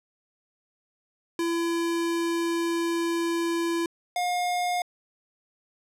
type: tone pair in turn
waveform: square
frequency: 337 / 714.1 Hz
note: E4 / F5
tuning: +38 / +38 cents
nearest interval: octave + minor second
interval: 1300 cents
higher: second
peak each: -25 dBFS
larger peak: neither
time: 1.39-3.86 / 4.16-4.82 s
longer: first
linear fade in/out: 2 ms
effects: low-pass 12000 Hz 12 dB/octave